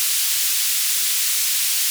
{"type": "band-pass noise", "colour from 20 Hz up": "white", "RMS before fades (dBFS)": -20, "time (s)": [0, 1.9], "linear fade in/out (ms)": 0, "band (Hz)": [2600, 15000], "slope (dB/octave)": 12, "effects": []}